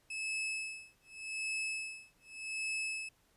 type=tone with tremolo; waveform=40% pulse; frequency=2599 Hz; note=E7; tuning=25 cents flat; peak=-33 dBFS; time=0.1-3.09 s; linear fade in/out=5 ms; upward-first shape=sine; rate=0.85 Hz; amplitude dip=100%; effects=pink hiss -71 dBFS RMS until 3.36 s + resampled to 32000 Hz